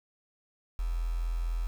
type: tone with quantisation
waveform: sine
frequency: 42.08 Hz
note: E1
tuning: 36 cents sharp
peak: -28 dBFS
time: 0.79-1.67 s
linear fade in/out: 0 ms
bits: 8
effects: none